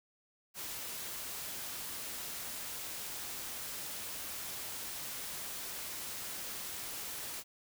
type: noise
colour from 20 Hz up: white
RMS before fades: -42 dBFS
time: 0.54-7.44 s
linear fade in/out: 50 ms
effects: none